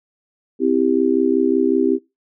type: chord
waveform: sine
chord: C major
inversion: none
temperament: just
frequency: 261.6 / 327 / 392.4 Hz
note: C4 / E4 / G4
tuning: 0 / -14 / +2 cents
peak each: -18 dBFS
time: 0.59-1.99 s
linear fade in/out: 50 ms
effects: noise-tail reverb RT60 0.2 s tail -18 dB re dry